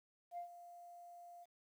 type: tone with ADSR envelope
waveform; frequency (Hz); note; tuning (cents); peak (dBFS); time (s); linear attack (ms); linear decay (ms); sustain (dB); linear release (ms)
sine; 698.5; F5; 0; -40; 0.31-1.46; 66; 100; -13; 34
effects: tanh soft clip ceiling -39 dBFS + 12-bit